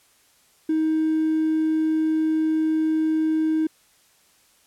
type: tone with hard clipping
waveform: triangle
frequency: 315.3 Hz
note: D#4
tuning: 23 cents sharp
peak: -19 dBFS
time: 0.69-3.67 s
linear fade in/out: 5 ms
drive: 4 dB
effects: white hiss -59 dBFS RMS until 4.66 s + low-pass 12000 Hz 12 dB/octave